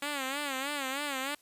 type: tone with vibrato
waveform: 5% pulse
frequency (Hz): 277.1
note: C#4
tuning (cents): -1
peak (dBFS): -21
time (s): 0.02-1.35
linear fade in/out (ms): 5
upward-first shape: sine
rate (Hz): 3.2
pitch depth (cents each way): 110
effects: white hiss -64 dBFS RMS until 1.41 s + resampled to 32000 Hz